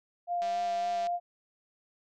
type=tone with vibrato; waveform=sine; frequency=696 Hz; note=F5; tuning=6 cents flat; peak=-28 dBFS; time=0.27-1.2 s; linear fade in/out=50 ms; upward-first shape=sine; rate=3.7 Hz; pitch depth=14 cents each way
type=click train; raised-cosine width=0.2 ms; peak=-28 dBFS; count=129; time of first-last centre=0.42-1.07 s; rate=197 Hz
effects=none